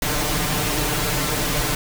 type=noise with comb filter; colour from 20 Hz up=pink; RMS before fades=-22 dBFS; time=0.02-1.75 s; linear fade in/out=2 ms; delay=6.7 ms; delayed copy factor=+1; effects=none